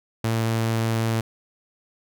sawtooth tone, 113.2 Hz, A2, 50 cents sharp, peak -17 dBFS, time 0.24-1.21 s, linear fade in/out 5 ms, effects none

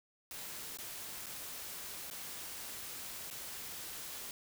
white noise with dropouts, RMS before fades -45 dBFS, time 0.31-4.31 s, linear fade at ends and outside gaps 1 ms, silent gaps 0.772-0.786 / 1.26-1.266 / 2.101-2.11 / 3.302-3.31 s, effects none

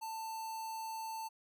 square tone with notch filter, 890 Hz, A5, 20 cents sharp, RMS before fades -42 dBFS, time 0.01-1.29 s, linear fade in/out 20 ms, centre 2200 Hz, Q 1.1, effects none

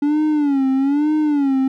triangle tone with vibrato, 285.2 Hz, C#4, 49 cents sharp, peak -12 dBFS, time 0.02-1.68 s, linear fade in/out 5 ms, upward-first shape sine, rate 1.1 Hz, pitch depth 130 cents each way, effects none

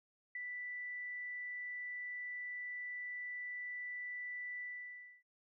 sine tone with ADSR envelope, 1975.5 Hz, B6, in tune, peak -39 dBFS, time 0.35-5.23 s, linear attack 4 ms, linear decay 24 ms, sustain -2 dB, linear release 620 ms, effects none

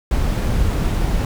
brown noise, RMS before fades -18 dBFS, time 0.11-1.25 s, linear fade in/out 2 ms, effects none

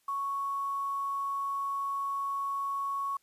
sine tone with quantisation, 1108.7 Hz, C#6, in tune, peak -30 dBFS, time 0.08-3.17 s, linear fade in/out 5 ms, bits 9, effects white hiss -71 dBFS RMS until 3.22 s + resampled to 32000 Hz

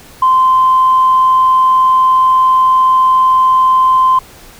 sine tone, 1037 Hz, C6, 16 cents flat, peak -5 dBFS, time 0.22-4.19 s, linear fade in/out 5 ms, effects tanh soft clip ceiling -1 dBFS + pink hiss -38 dBFS RMS until 4.59 s

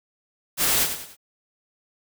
white noise with echo, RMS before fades -21 dBFS, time 0.57-0.88 s, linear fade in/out 50 ms, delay 96 ms, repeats 3, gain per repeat -8 dB, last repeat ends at 1.168 s, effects none

